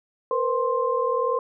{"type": "tone cluster", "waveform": "sine", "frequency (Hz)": [470.5, 511, 1051], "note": ["A#4", "C5", "C6"], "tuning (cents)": [16, -41, 7], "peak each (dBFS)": -25, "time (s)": [0.31, 1.39], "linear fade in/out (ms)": 2, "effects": []}